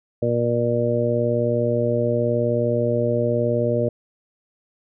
harmonic tone, 119.1 Hz, A#2, 38 cents sharp, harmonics 1 / 2 / 3 / 4 / 5, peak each -24 / -26 / -27 / -23 / -23 dBFS, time 0.22-3.89 s, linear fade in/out 5 ms, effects none

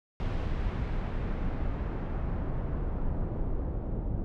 brown noise with low-pass filter sweep, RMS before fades -31 dBFS, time 0.2-4.24 s, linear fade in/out 0 ms, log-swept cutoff 3600 to 620 Hz, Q 0.76, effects none

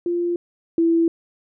sine tone pair in turn, 347.1 / 332.4 Hz, F4 / E4, -11 / +15 cents, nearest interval minor second, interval 74 cents, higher first, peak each -19 / -14 dBFS, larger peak second, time 0.06-0.36 / 0.78-1.08 s, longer neither, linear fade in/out 2 ms, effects none

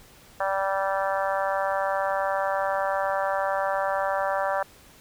harmonic tone, 194.3 Hz, G3, 15 cents flat, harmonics 3 / 4 / 5 / 6 / 7 / 8 / 9, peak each -27 / -29 / -31 / -33 / -34 / -35 / -36 dBFS, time 0.4-4.63 s, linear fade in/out 5 ms, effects pink hiss -52 dBFS RMS until 5 s

